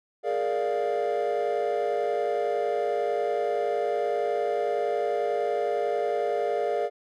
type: chord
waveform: triangle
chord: Bb dominant seventh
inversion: third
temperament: equal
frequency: 415.3 / 466.2 / 587.3 / 698.5 Hz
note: Ab4 / Bb4 / D5 / F5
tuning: 0 / 0 / 0 / 0 cents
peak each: -27 dBFS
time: 0.23-6.9 s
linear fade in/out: 50 ms
effects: tanh soft clip ceiling -16 dBFS